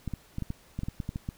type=clicks; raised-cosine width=5 ms; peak=-20 dBFS; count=12; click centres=0.077 / 0.137 / 0.384 / 0.423 / 0.504 / 0.79 / 0.834 / 0.885 / 1.002 / 1.091 / 1.159 / 1.289 s; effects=pink hiss -58 dBFS RMS until 1.37 s